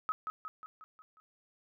sine tone with echo, 1277 Hz, D#6, 45 cents sharp, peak -29 dBFS, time 0.09-0.12 s, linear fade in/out 0 ms, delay 180 ms, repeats 6, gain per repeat -5 dB, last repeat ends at 1.2 s, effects none

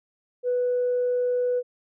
sine tone, 493.9 Hz, B4, in tune, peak -20 dBFS, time 0.43-1.63 s, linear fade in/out 50 ms, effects tanh soft clip ceiling -17 dBFS

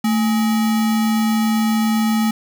sine tone with sample-and-hold, 221.2 Hz, A3, 9 cents sharp, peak -14 dBFS, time 0.04-2.31 s, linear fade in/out 5 ms, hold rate 1050 Hz, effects none

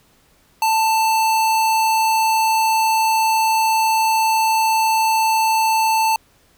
square tone, 886 Hz, A5, 12 cents sharp, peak -15 dBFS, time 0.62-6.16 s, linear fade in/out 2 ms, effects pink hiss -56 dBFS RMS until 6.57 s

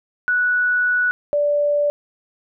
sine tone pair in turn, 1474 / 583.7 Hz, F#6 / D5, -7 / -11 cents, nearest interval octave + major third, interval 1604 cents, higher first, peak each -15 dBFS, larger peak neither, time 0.28-1.11 / 1.33-1.9 s, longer first, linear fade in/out 0 ms, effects none

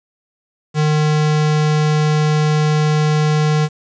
square tone, 152.3 Hz, D#3, 37 cents flat, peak -13 dBFS, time 0.74-3.69 s, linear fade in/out 50 ms, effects resampled to 16000 Hz + 7-bit

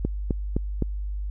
click train, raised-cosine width 3 ms, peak -11 dBFS, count 4, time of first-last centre 0.05-0.823 s, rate 3.88 Hz, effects added 50 Hz sine -27 dBFS peak until 1.3 s

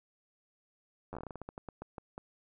slowing click train, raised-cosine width 1 ms, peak -28 dBFS, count 17, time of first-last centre 1.13-2.179 s, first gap 10 ms, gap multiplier 1.22, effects none

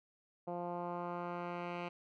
10% pulse tone with low-pass filter sweep, 174.8 Hz, F3, 2 cents sharp, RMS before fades -41 dBFS, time 0.47-1.89 s, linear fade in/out 10 ms, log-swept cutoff 710 to 2500 Hz, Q 1.7, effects none

